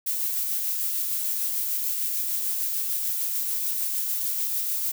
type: noise with tremolo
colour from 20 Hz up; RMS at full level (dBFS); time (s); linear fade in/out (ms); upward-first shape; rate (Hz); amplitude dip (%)
violet; -26; 0.06-4.92; 10; sine; 6.7; 25
effects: none